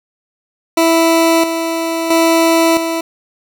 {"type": "tone with tremolo", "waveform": "20% pulse", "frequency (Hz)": 329.6, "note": "E4", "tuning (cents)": 0, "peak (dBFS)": -4, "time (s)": [0.77, 3.01], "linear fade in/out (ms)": 5, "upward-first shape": "square", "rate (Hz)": 0.75, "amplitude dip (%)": 55, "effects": []}